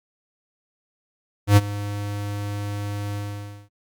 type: tone with ADSR envelope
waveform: square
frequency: 102.3 Hz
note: G#2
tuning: 26 cents flat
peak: -9 dBFS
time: 1.47-3.69 s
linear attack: 97 ms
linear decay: 34 ms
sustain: -18 dB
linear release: 540 ms
effects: Opus 48 kbps